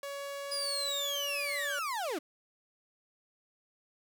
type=tone with pitch glide; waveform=sawtooth; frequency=562 to 572.2 Hz; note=C#5 to D5; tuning=+24 to -45 cents; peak=-34 dBFS; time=0.03-1.79 s; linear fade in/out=2 ms; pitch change=+31 cents; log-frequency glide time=0.74-1.47 s
type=linear sweep; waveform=35% pulse; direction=down; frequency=4978 to 268.5 Hz; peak=-31 dBFS; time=0.51-2.19 s; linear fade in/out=10 ms
effects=none